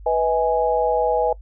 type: chord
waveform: sine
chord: G# minor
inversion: first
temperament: equal with one note detuned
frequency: 493.9 / 638.6 / 830.6 Hz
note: B4 / D#5 / G#5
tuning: 0 / +45 / 0 cents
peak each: -20 / -22 / -21 dBFS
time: 0.06-1.33 s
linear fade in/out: 5 ms
effects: noise-tail reverb RT60 0.1 s tail -22 dB re dry + added 50 Hz sine -37 dBFS peak until 1.41 s